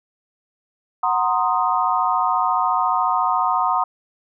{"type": "chord", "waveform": "sine", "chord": "C half-diminished seventh", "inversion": "second", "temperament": "equal", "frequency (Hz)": [740, 932.3, 1046.5, 1244.5], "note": ["Gb5", "Bb5", "C6", "Eb6"], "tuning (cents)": [0, 0, 0, 0], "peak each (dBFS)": -22, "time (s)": [1.03, 3.84], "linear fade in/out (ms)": 5, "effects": []}